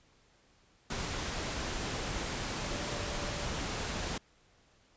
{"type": "tone in noise", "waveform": "sine", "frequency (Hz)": 582, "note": "D5", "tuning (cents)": -16, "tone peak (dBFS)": -45, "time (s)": [2.64, 3.46], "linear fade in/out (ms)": 5, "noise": "pink", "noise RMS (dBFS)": -36, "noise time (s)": [0.9, 4.18], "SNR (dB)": -12, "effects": ["pink hiss -66 dBFS RMS until 4.96 s", "resampled to 16000 Hz"]}